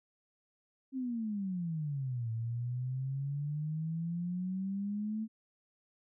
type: exponential two-way sweep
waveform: sine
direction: down then up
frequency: 270 to 112.2 to 222.3 Hz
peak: -33 dBFS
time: 0.92-5.28 s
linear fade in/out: 50 ms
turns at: 2.31 s
effects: none